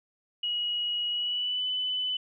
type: tone with pitch glide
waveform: sine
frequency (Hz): 2904 to 3005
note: F#7 to F#7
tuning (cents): -33 to +26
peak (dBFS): -27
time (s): 0.43-2.17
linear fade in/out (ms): 5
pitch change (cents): +59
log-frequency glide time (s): 1.1-1.66
effects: none